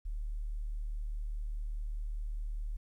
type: tone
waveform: sine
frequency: 37.55 Hz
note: D1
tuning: 39 cents sharp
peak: -34 dBFS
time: 0.05-2.77 s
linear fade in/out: 10 ms
effects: 12-bit